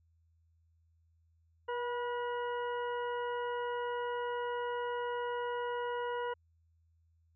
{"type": "harmonic tone with a mistuned harmonic", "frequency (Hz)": 482.4, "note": "B4", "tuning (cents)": -41, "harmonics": [1, 2, 3, 4, 6], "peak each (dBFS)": [-36, -38, -44, -50, -52], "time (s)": [1.68, 6.34], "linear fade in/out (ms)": 10, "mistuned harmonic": 2, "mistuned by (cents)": 18, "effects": ["added 82 Hz sine -67 dBFS peak until 7.35 s"]}